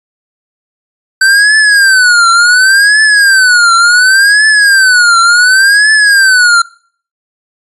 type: tone with vibrato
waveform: square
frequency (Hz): 1539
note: G6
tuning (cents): -32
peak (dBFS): -4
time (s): 1.21-6.62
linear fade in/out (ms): 5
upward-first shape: triangle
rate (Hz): 0.69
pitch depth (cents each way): 220
effects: noise-tail reverb RT60 0.5 s tail -23 dB re dry + resampled to 24000 Hz